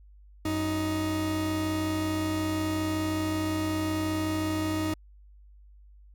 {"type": "tone pair together", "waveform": "40% pulse", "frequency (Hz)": [93, 312.8], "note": ["F#2", "D#4"], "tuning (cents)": [9, 9], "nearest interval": "octave + major sixth", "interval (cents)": 2100, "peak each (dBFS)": [-32, -27], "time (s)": [0.45, 4.94], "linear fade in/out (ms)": 5, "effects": ["added 50 Hz sine -50 dBFS peak until 6.14 s"]}